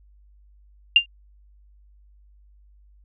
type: tone with exponential decay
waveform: sine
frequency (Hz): 2794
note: F7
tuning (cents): 0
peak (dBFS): -6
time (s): 0.96-1.06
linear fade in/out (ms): 2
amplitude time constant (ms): 20
effects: added 50 Hz sine -51 dBFS peak until 3.04 s